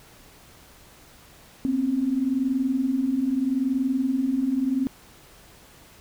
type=tone pair together; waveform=sine; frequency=246.3 / 267.1 Hz; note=B3 / C4; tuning=-5 / +36 cents; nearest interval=minor second; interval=141 cents; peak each=-27 / -22 dBFS; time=1.65-4.87 s; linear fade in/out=0 ms; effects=pink hiss -51 dBFS RMS until 6 s